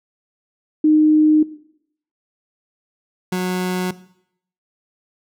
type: tone pair in turn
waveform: sine / 30% pulse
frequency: 307.4 / 182.78 Hz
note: D#4 / F#3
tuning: -21 / -21 cents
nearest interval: major sixth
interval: 900 cents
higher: first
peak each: -10 / -16 dBFS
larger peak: first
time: 0.84-1.43 / 3.32-3.91 s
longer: neither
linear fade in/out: 5 ms
effects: noise-tail reverb RT60 0.7 s tail -17 dB re dry